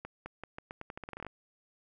accelerating click train, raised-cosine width 0.5 ms, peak -26 dBFS, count 16, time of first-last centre 0.05-1.266 s, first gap 210 ms, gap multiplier 0.84, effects none

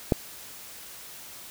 click, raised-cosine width 2 ms, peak -6 dBFS, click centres 0.122 s, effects white hiss -44 dBFS RMS until 1.5 s

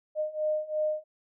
sine beating tone pair, 612 / 614.9 Hz, D#5 / D#5, -29 / -21 cents, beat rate 2.9 Hz, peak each -31 / -29 dBFS, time 0.15-1.04 s, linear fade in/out 50 ms, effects none

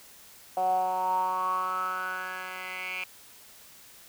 10% pulse tone with band-pass filter sweep, 185 Hz, F#3, in tune, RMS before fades -30 dBFS, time 0.57-3.04 s, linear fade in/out 2 ms, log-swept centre 690 to 2400 Hz, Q 8.6, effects white hiss -52 dBFS RMS until 4.08 s

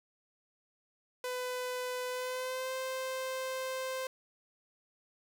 sawtooth tone with pitch glide, 501 to 521.1 Hz, B4 to C5, +25 to -7 cents, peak -31 dBFS, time 1.24-4.07 s, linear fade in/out 2 ms, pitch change +68 cents, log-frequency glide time 2.09-2.74 s, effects none

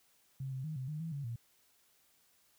sine tone with pitch steps, 134.2 / 131.4 / 156.1 / 129.9 / 152.3 / 163.8 / 141.5 / 117 Hz, C3 / C3 / D#3 / C3 / D#3 / E3 / C#3 / A#2, +44 / +8 / +6 / -12 / -37 / -11 / +36 / +7 cents, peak -37 dBFS, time 0.4-1.36 s, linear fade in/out 5 ms, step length 120 ms, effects white hiss -70 dBFS RMS until 2.58 s

